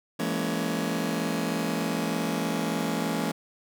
sawtooth chord, A# half-diminished seventh, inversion second, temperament just, 167.82 / 209.8 / 233.1 / 279.7 Hz, E3 / G#3 / A#3 / C#4, +31 / +18 / 0 / +16 cents, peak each -28 dBFS, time 0.19-3.32 s, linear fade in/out 10 ms, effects none

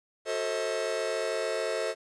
45% pulse chord, F# diminished seventh, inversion none, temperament just, 370 / 444 / 532.8 / 639.4 Hz, F#4 / A4 / C5 / Eb5, 0 / +16 / +31 / +47 cents, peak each -39 / -33 / -34 / -33 dBFS, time 0.25-1.95 s, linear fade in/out 50 ms, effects resampled to 22050 Hz + 10-bit

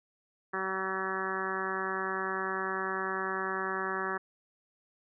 harmonic tone, 190 Hz, F#3, 46 cents sharp, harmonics 1 / 2 / 3 / 4 / 5 / 6 / 7 / 8 / 9 / 10, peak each -44 / -37 / -46 / -42 / -41 / -38 / -39 / -41 / -37 / -46 dBFS, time 0.53-4.18 s, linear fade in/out 10 ms, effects none

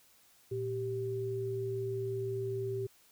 sine tone pair together, 115.74 / 389.3 Hz, A#2 / G4, -12 / -12 cents, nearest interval octave + major sixth, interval 2100 cents, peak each -38 / -34 dBFS, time 0.51-2.87 s, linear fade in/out 10 ms, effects white hiss -64 dBFS RMS until 3.11 s

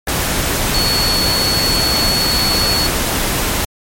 sine tone in noise, 4399 Hz, C#8, 14 cents flat, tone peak -15 dBFS, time 0.74-2.87 s, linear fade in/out 5 ms, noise pink, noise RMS -17 dBFS, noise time 0.07-3.65 s, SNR -1 dB, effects MP3 64 kbps

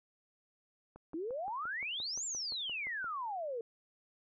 click train, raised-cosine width 1 ms, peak -38 dBFS, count 13, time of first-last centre 0.96-3.043 s, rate 5.76 Hz
sine exponential two-way sweep, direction up then down, 305.1 to 7530 to 445.3 Hz, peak -36 dBFS, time 1.14-3.61 s, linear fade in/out 2 ms, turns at 2.25 s
effects none

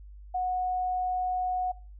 sine tone, 733 Hz, F#5, 16 cents flat, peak -26 dBFS, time 0.34-1.72 s, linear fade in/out 10 ms, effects noise-tail reverb RT60 0.4 s tail -23 dB re dry + added 50 Hz sine -44 dBFS peak until 1.99 s

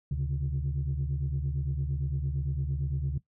sine tone cluster, 73.1 / 133.2 / 142 Hz, D2 / C3 / C#3, -7 / +31 / +42 cents, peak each -31 dBFS, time 0.11-3.18 s, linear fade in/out 5 ms, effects noise-tail reverb RT60 0.1 s tail -18 dB re dry + tanh soft clip ceiling -22 dBFS

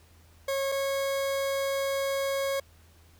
40% pulse tone pair in turn, 546 / 548.1 Hz, C#5 / C#5, -26 / -20 cents, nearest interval unison, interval 6 cents, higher second, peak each -26 dBFS, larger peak neither, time 0.48-0.72 / 0.72-2.6 s, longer second, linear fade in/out 5 ms, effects added 82 Hz sine -56 dBFS peak until 3.19 s + pink hiss -61 dBFS RMS until 3.19 s

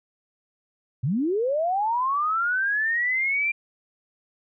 sine linear sweep, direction up, 110 to 2387 Hz, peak -21 dBFS, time 1.03-3.52 s, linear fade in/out 10 ms, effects none

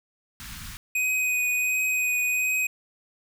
pink band-stop noise, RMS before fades -39 dBFS, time 0.4-0.77 s, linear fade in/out 0 ms, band 200 to 1200 Hz, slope 24 dB/octave
square tone with vibrato, 2500 Hz, D#7, 8 cents sharp, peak -23 dBFS, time 0.95-2.67 s, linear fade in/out 5 ms, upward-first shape triangle, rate 1.4 Hz, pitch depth 16 cents each way
effects none

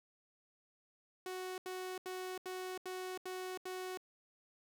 sawtooth tone bursts, 370 Hz, F#4, in tune, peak -37 dBFS, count 7, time 1.26-3.974 s, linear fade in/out 2 ms, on 320 ms, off 79 ms, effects none

